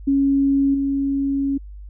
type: tone with level steps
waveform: sine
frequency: 276.2 Hz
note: C#4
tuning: 6 cents flat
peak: -14 / -18 dBFS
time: 0.07-1.58 s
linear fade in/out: 10 ms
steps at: 0.74 s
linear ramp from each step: 5 ms
effects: added 50 Hz sine -34 dBFS peak until 1.89 s